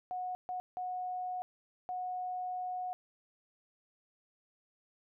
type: tone bursts at uneven times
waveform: sine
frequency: 731 Hz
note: F#5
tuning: 21 cents flat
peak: -35 dBFS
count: 4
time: 0.11-0.35 / 0.49-0.6 / 0.77-1.42 / 1.89-2.93 s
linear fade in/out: 0 ms
effects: none